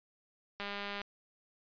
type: click train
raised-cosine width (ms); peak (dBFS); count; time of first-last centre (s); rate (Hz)
0.3; -24; 85; 0.6-1.016; 202
effects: resampled to 11025 Hz